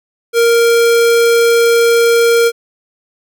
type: tone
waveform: square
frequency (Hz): 466.2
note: A#4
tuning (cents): 0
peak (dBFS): -8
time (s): 0.33-2.52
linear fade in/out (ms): 50
effects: none

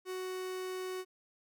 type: tone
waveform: 45% pulse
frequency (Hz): 371.1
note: F#4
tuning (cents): +5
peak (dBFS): -37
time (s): 0.05-1.05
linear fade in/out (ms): 50
effects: none

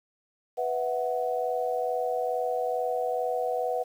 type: chord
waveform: sine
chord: B suspended fourth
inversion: none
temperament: just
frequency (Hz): 493.9 / 658.5 / 740.8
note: B4 / E5 / F#5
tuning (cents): 0 / -2 / +2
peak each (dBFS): -29 / -32 / -30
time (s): 0.57-3.84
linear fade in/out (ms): 20
effects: 9-bit

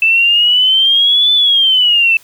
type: exponential two-way sweep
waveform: sine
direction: up then down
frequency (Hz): 2637 to 3520 to 2637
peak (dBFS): -7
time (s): 0.02-2.17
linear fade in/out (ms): 2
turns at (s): 1.33
effects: white hiss -45 dBFS RMS until 2.23 s

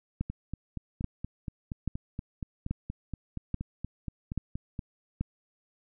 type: two click trains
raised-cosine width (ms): 5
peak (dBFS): -17 / -22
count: 7 / 20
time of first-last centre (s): 0.21-5.21 / 0.3-4.792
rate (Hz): 1.2 / 4.23
effects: none

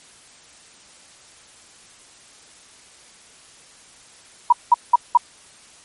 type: tone bursts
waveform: sine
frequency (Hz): 962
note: B5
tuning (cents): -46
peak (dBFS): -7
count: 4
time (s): 4.5-5.174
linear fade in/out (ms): 5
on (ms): 26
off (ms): 190
effects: white hiss -48 dBFS RMS until 5.84 s + MP3 48 kbps

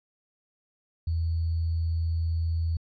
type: tone with sample-and-hold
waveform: sine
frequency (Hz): 82.41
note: E2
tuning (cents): 0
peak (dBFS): -24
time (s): 1.07-2.77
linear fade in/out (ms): 5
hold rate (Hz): 4410
effects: resampled to 16000 Hz

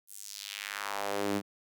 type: tone with high-pass filter sweep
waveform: sawtooth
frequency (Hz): 101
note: G#2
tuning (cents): -48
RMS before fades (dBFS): -36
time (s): 0.07-1.42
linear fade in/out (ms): 50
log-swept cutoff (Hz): 11000 to 220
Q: 1.7
effects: none

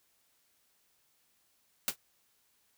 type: noise with exponential decay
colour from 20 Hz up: white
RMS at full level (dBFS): -26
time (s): 1.88-1.96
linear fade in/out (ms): 0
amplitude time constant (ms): 17
effects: white hiss -72 dBFS RMS until 2.77 s

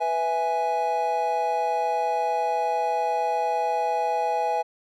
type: chord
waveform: triangle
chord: E major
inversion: second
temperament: equal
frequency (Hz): 493.9 / 659.3 / 830.6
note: B4 / E5 / G#5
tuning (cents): 0 / 0 / 0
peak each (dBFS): -28 / -26 / -22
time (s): 0-4.63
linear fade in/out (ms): 20
effects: none

